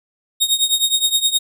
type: tone with tremolo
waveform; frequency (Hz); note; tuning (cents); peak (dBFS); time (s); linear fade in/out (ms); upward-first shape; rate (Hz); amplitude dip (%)
sawtooth; 3729; A#7; 0; -8; 0.4-1.39; 20; triangle; 9.6; 90
effects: none